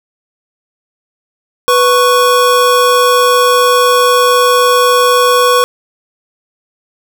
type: tone pair together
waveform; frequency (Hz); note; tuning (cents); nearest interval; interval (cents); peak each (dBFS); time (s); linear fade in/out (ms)
square; 493.9 / 1108.8; B4 / C#6; 0 / 0; octave + major second; 1400; -10; 1.68-5.64; 0
effects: none